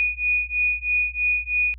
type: beating tone pair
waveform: sine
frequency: 2464 / 2467.1 Hz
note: D#7 / D#7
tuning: -17 / -15 cents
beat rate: 3.1 Hz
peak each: -23 dBFS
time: 0-1.74 s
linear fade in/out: 0 ms
effects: added 60 Hz sine -38 dBFS peak until 1.78 s